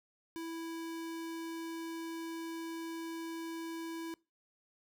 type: tone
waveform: square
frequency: 329.6 Hz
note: E4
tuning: in tune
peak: -40 dBFS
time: 0.36-4.14 s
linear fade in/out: 0 ms
effects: noise-tail reverb RT60 0.3 s tail -24 dB re dry